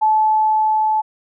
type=tone with level ramp; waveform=sine; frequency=866 Hz; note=A5; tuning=28 cents flat; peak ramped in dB=-11 to -14 dBFS; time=0.01-1.02 s; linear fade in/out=20 ms; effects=none